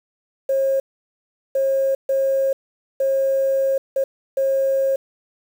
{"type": "tone bursts at uneven times", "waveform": "sine", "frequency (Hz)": 540, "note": "C#5", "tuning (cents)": -45, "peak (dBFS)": -15, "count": 6, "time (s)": [[0.49, 0.8], [1.55, 1.95], [2.09, 2.53], [3, 3.78], [3.96, 4.04], [4.37, 4.96]], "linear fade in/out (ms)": 5, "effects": ["tanh soft clip ceiling -11 dBFS", "7-bit"]}